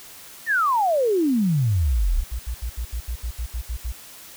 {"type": "exponential sweep", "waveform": "sine", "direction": "down", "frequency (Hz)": [1888, 31], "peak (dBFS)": -17, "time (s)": [0.46, 2.24], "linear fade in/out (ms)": 50}
{"type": "tone bursts", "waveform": "sine", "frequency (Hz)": 58.27, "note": "A#1", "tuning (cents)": 0, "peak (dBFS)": -24, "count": 12, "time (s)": [2.16, 3.923], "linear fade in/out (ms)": 10, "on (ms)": 80, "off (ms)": 73}
{"effects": ["white hiss -43 dBFS RMS until 4.36 s"]}